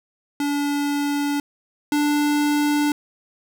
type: tone pair in turn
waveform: square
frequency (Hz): 287.7 / 293.9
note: D4 / D4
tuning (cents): -36 / +1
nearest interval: unison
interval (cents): 37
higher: second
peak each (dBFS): -21 / -18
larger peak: second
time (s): 0.4-1.4 / 1.92-2.92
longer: neither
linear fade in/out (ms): 2
effects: none